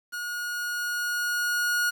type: tone with level ramp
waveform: 45% pulse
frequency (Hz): 1440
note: F#6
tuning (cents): -47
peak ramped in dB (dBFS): -31 to -22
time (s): 0.12-1.91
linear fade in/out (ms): 20
effects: 9-bit